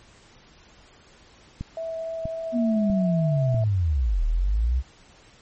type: click train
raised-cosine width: 5 ms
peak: -18 dBFS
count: 4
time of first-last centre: 1.61-3.545 s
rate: 1.55 Hz
type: tone with vibrato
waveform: sine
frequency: 653 Hz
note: E5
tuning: 17 cents flat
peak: -28 dBFS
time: 1.77-3.64 s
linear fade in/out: 2 ms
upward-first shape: triangle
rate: 3.5 Hz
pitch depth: 8 cents each way
type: linear two-way sweep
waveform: sine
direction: down then up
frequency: 245.5 to 36.71 to 66.5 Hz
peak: -19 dBFS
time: 2.52-4.83 s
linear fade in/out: 50 ms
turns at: 4.24 s
effects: pink hiss -53 dBFS RMS until 5.41 s + MP3 32 kbps